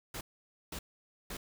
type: noise bursts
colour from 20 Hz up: pink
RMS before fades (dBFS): -41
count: 3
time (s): 0.14-1.37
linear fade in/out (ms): 5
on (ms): 70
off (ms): 510
effects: none